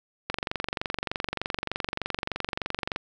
click train, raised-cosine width 0.3 ms, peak -12 dBFS, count 63, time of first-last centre 0.3-2.961 s, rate 23.3 Hz, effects none

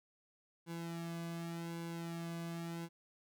sawtooth tone with flanger, 168 Hz, E3, 33 cents sharp, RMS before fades -43 dBFS, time 0.66-2.89 s, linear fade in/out 50 ms, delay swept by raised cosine 1.6 to 2.19 ms, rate 0.87 Hz, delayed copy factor -0.85, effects none

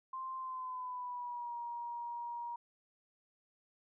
sine tone with pitch glide, 1046.5 to 948.6 Hz, C6 to A#5, 0 to +30 cents, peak -39 dBFS, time 0.13-2.56 s, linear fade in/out 5 ms, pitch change -170 cents, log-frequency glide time 0.37-1.55 s, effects none

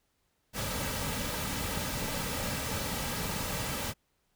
pink noise with comb filter, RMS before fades -34 dBFS, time 0.53-3.94 s, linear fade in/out 50 ms, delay 2.8 ms, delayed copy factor -0.5, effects pink hiss -75 dBFS RMS until 4.35 s

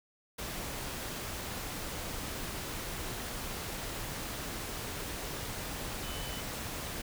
sine tone in noise, 3010 Hz, F#7, 29 cents sharp, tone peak -46 dBFS, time 6.03-6.41 s, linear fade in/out 10 ms, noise pink, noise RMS -39 dBFS, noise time 0.38-7.02 s, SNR -10 dB, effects none

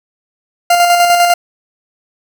40% pulse tone with tremolo, 698.5 Hz, F5, in tune, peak -5 dBFS, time 0.7-1.34 s, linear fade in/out 5 ms, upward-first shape square, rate 10 Hz, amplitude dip 35%, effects none

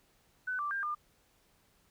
sine tone with pitch steps, 1503 / 1173 / 1596 / 1203 Hz, F#6 / D6 / G6 / D6, +27 / -2 / +31 / +41 cents, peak -32 dBFS, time 0.47-0.95 s, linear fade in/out 10 ms, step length 120 ms, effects pink hiss -69 dBFS RMS until 1.9 s

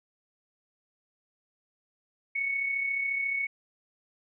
sine tone with amplitude modulation, 2217 Hz, C#7, in tune, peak -25 dBFS, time 2.35-3.47 s, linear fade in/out 10 ms, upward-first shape sine, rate 34.2 Hz, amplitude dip 45%, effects none

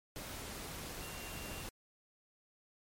sine tone in noise, 2769 Hz, F7, 15 cents flat, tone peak -52 dBFS, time 1.02-1.63 s, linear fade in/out 0 ms, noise pink, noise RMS -45 dBFS, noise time 0.16-1.69 s, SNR -10 dB, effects MP3 64 kbps

